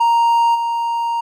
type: tone with level steps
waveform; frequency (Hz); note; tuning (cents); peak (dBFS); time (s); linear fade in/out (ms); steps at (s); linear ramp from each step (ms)
triangle; 932.3; A#5; 0; -9 / -15; 0-1.21; 10; 0.54; 20
effects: none